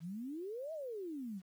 sine exponential two-way sweep, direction up then down, 155.56 to 659.3 to 177.2 Hz, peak -40 dBFS, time 0-1.42 s, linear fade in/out 50 ms, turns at 0.73 s, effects 11-bit

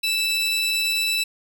40% pulse tone pair together, 2637 / 3951 Hz, E7 / B7, 0 / 0 cents, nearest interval perfect fifth, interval 700 cents, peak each -22 dBFS, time 0.03-1.24 s, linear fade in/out 10 ms, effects none

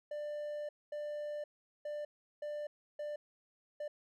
triangle tone bursts at uneven times, 593 Hz, D5, 17 cents sharp, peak -36 dBFS, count 6, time 0.11-0.69 / 0.92-1.44 / 1.85-2.05 / 2.42-2.67 / 2.99-3.16 / 3.8-3.88 s, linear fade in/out 5 ms, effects none

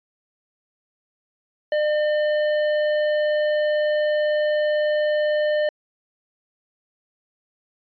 triangle tone with tanh clipping, 603 Hz, D5, 46 cents sharp, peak -20 dBFS, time 1.72-5.69 s, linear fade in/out 2 ms, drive 16 dB, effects resampled to 11025 Hz

